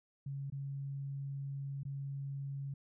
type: tone with dropouts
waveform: sine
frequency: 138.59 Hz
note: C#3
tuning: in tune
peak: -38 dBFS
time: 0.26-2.74 s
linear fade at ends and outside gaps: 5 ms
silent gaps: 0.501-0.522 / 1.833-1.851 s
effects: none